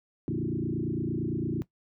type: tone with frequency modulation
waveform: sine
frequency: 235.6 Hz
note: A#3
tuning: 19 cents sharp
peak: -27 dBFS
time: 0.28-1.62 s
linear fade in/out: 0 ms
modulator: 28.8 Hz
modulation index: 4.3
effects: noise-tail reverb RT60 0.1 s tail -17 dB re dry